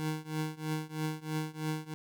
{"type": "tone with tremolo", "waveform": "25% pulse", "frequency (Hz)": 155.56, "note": "D#3", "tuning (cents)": 0, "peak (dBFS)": -26, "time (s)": [0, 1.94], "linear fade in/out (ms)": 0, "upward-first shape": "triangle", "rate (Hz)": 3.1, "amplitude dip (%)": 95, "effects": []}